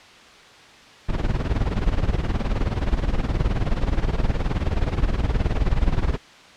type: noise with tremolo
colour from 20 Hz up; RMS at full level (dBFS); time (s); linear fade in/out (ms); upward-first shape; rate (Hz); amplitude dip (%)
brown; -18; 1.08-6.18; 20; sine; 19; 80
effects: white hiss -46 dBFS RMS until 6.56 s + low-pass 4000 Hz 12 dB/octave